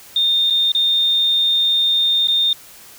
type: tone with dropouts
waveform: sine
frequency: 3642 Hz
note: A#7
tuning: 41 cents flat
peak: -13 dBFS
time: 0.16-2.53 s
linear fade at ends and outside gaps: 2 ms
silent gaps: 0.501-0.506 / 0.719-0.749 / 2.273-2.283 s
effects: white hiss -42 dBFS RMS until 2.98 s